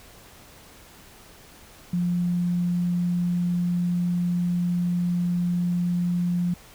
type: tone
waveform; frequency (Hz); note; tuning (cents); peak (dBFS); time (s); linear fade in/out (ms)
sine; 175.8; F3; +12; -21; 1.93-6.54; 5
effects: pink hiss -49 dBFS RMS until 6.74 s